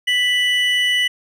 triangle tone pair together, 1975.5 / 2960 Hz, B6 / F#7, 0 / 0 cents, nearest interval perfect fifth, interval 700 cents, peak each -16 dBFS, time 0.07-1.08 s, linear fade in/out 10 ms, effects none

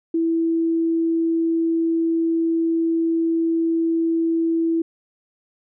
sine tone, 329.6 Hz, E4, in tune, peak -17 dBFS, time 0.14-4.82 s, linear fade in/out 5 ms, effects none

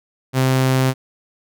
sawtooth tone, 130.81 Hz, C3, in tune, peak -10 dBFS, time 0.33-0.94 s, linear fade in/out 50 ms, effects none

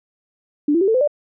sine tone with pitch steps, 293.7 / 337.4 / 387.5 / 445.2 / 511.4 / 587.4 Hz, D4 / E4 / G4 / A4 / C5 / D5, 0 / +40 / -20 / +20 / -40 / 0 cents, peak -13 dBFS, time 0.68-1.076 s, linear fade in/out 5 ms, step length 66 ms, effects none

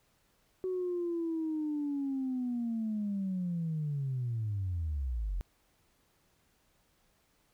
sine linear sweep, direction down, 374.4 to 41.2 Hz, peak -30 dBFS, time 0.64-5.41 s, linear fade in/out 0 ms, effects tanh soft clip ceiling -27 dBFS + pink hiss -71 dBFS RMS until 7.53 s

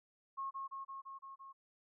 sine tone with echo, 1085 Hz, C#6, 37 cents flat, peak -38 dBFS, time 0.37-0.51 s, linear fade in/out 20 ms, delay 170 ms, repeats 6, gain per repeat -2 dB, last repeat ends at 1.53 s, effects none

